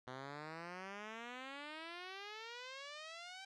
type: exponential sweep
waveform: 5% pulse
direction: up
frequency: 125.3 to 784 Hz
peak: -35 dBFS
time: 0.07-3.45 s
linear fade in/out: 5 ms
effects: low-pass 4000 Hz 12 dB/octave

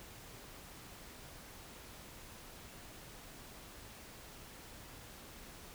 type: silence
effects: pink hiss -53 dBFS RMS until 5.74 s

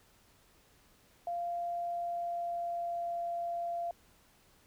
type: tone with pitch glide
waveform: sine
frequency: 693 to 688.2 Hz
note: F5 to F5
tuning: -14 to -26 cents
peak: -33 dBFS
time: 1.27-3.91 s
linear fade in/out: 2 ms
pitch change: -12 cents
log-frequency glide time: 1.77-3.2 s
effects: pink hiss -65 dBFS RMS until 4.66 s

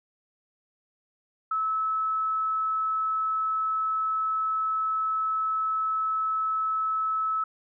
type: tone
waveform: sine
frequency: 1300 Hz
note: E6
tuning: 24 cents flat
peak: -24 dBFS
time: 1.51-7.44 s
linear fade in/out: 5 ms
effects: none

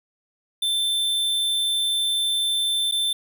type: tone with dropouts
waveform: square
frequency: 3548 Hz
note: A7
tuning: 14 cents sharp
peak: -21 dBFS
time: 0.62-3.13 s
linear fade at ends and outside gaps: 5 ms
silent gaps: 2.913-2.921 s
effects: none

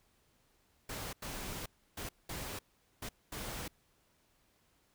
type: noise bursts at uneven times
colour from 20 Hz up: pink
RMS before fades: -42 dBFS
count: 6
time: 0.89-1.13 / 1.22-1.66 / 1.97-2.09 / 2.29-2.59 / 3.02-3.09 / 3.32-3.68 s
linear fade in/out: 5 ms
effects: pink hiss -72 dBFS RMS until 4.94 s

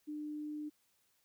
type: tone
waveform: sine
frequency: 300.2 Hz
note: D4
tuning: 38 cents sharp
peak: -39 dBFS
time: 0.07-0.7 s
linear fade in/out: 20 ms
effects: white hiss -75 dBFS RMS until 1.24 s

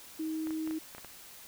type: tone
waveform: sine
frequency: 316.2 Hz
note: D#4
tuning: 28 cents sharp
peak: -32 dBFS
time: 0.19-0.79 s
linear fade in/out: 10 ms
type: clicks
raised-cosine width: 0.5 ms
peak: -30 dBFS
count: 7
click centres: 0.471 / 0.507 / 0.675 / 0.71 / 0.949 / 0.982 / 1.047 s
effects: white hiss -51 dBFS RMS until 1.47 s

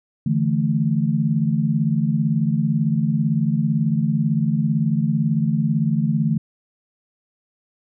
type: chord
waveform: sine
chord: D suspended second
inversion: none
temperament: equal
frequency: 146.83 / 164.81 / 220 Hz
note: D3 / E3 / A3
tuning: 0 / 0 / 0 cents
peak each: -21 dBFS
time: 0.26-6.38 s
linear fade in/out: 5 ms
effects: none

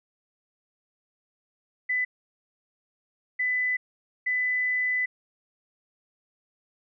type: tone bursts at uneven times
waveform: sine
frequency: 2000 Hz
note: B6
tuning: 21 cents sharp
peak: -23 dBFS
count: 3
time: 1.89-2.05 / 3.39-3.77 / 4.26-5.06 s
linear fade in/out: 10 ms
effects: none

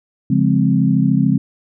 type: chord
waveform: sine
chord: Db major seventh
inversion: none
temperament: equal with one note detuned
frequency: 140.44 / 174.61 / 207.7 / 261.6 Hz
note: Db3 / F3 / Ab3 / C4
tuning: +23 / 0 / 0 / 0 cents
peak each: -17 dBFS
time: 0.3-1.38 s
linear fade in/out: 5 ms
effects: none

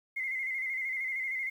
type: tone with vibrato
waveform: sine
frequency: 2093 Hz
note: C7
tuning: in tune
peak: -31 dBFS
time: 0.16-1.5 s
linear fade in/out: 10 ms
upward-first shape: square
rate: 13 Hz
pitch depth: 43 cents each way
effects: 10-bit

